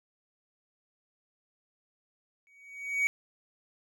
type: tone with exponential growth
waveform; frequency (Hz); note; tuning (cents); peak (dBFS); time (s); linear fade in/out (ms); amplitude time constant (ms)
triangle; 2254; C#7; +28; -20; 2.47-3.07; 0; 130
effects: none